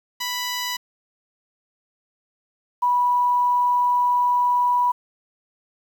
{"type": "tone pair in turn", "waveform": ["10% pulse", "sine"], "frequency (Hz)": [987.8, 979.8], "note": ["B5", "B5"], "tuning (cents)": [0, -14], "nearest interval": "unison", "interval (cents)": 14, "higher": "first", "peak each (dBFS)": -16, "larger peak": "neither", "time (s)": [[0.2, 0.77], [2.82, 4.92]], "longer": "second", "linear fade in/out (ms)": 10, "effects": ["8-bit"]}